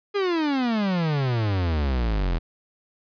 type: exponential sweep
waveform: 45% pulse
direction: down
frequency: 415.3 to 40.33 Hz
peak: -21 dBFS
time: 0.14-2.39 s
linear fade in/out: 20 ms
effects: resampled to 11025 Hz